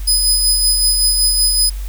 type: tone with tremolo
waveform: 20% pulse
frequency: 5010 Hz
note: D#8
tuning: 11 cents sharp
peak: -5 dBFS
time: 0.07-1.7 s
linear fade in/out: 10 ms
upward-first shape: sine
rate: 5.3 Hz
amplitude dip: 35%
effects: added 47 Hz sine -21 dBFS peak until 1.88 s + white hiss -40 dBFS RMS until 1.88 s